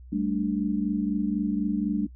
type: chord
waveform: sine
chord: G suspended second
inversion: none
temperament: equal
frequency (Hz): 196 / 220 / 293.7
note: G3 / A3 / D4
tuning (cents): 0 / 0 / 0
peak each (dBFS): -28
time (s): 0.12-2.07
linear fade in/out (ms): 10
effects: noise-tail reverb RT60 0.1 s tail -22 dB re dry + added 62 Hz sine -43 dBFS peak until 2.15 s